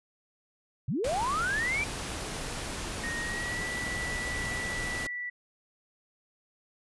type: linear sweep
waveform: sine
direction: up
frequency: 98 to 2382 Hz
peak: -27 dBFS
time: 0.88-1.84 s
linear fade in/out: 5 ms
type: noise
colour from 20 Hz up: pink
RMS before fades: -36 dBFS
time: 1.04-5.07 s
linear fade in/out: 5 ms
type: tone with pitch glide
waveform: sine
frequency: 1864.7 to 1960.8 Hz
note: A#6 to B6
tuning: 0 to -13 cents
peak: -33 dBFS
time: 3.03-5.3 s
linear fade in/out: 10 ms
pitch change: +87 cents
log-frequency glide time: 3.18-3.61 s
effects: resampled to 24000 Hz